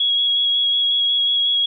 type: tone with vibrato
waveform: sine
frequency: 3326 Hz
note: G#7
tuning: 2 cents sharp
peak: -15 dBFS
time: 0-1.66 s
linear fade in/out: 5 ms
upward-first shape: square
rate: 5.5 Hz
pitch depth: 10 cents each way
effects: none